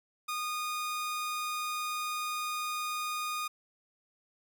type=tone; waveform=sawtooth; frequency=1229 Hz; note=D#6; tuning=22 cents flat; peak=-29 dBFS; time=0.28-3.48 s; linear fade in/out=10 ms; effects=none